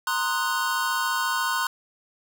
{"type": "chord", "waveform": "square", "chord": "C half-diminished seventh", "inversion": "third", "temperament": "equal", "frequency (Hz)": [932.3, 1046.5, 1244.5, 1480], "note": ["Bb5", "C6", "Eb6", "Gb6"], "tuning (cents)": [0, 0, 0, 0], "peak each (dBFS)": [-32, -28, -33, -28], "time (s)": [0.07, 1.67], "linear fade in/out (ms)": 2, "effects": []}